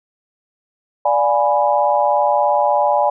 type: chord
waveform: sine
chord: D diminished seventh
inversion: none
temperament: equal with one note detuned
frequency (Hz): 587.3 / 707.4 / 830.6 / 987.8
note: D5 / F5 / Ab5 / Cb6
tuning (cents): 0 / +22 / 0 / 0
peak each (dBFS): -17 / -21 / -16 / -20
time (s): 1.05-3.1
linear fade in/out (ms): 5
effects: none